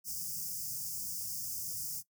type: band-stop noise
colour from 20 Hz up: white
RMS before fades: -39 dBFS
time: 0.04-2.03 s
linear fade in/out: 50 ms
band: 200 to 4900 Hz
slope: 96 dB/octave
effects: noise-tail reverb RT60 0.1 s tail -17 dB re dry + high-pass 80 Hz 12 dB/octave